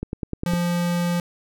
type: click train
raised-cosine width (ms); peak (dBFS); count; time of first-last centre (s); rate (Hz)
3; -14; 6; 0.03-0.536; 9.89
type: tone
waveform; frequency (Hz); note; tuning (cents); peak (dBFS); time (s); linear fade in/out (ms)
square; 174.1; F3; -5; -21; 0.46-1.2; 2
effects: none